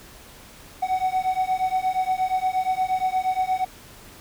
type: beating tone pair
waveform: triangle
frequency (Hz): 744 / 752.5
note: F#5 / F#5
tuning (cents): +9 / +29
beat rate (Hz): 8.5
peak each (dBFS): -22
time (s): 0.82-3.65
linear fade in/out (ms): 10
effects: pink hiss -46 dBFS RMS until 4.2 s